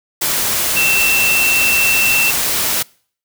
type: tone in noise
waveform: sine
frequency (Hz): 2685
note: E7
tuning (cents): +31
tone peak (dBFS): -13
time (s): 0.76-2.31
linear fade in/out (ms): 10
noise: white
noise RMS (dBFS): -17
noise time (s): 0.21-2.83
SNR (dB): +1
effects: noise-tail reverb RT60 0.5 s tail -25 dB re dry